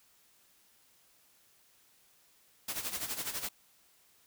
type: noise with tremolo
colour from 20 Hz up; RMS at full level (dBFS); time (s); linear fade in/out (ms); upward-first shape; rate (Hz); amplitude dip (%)
white; -35; 2.68-3.49; 5; sine; 12; 70
effects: white hiss -66 dBFS RMS until 4.26 s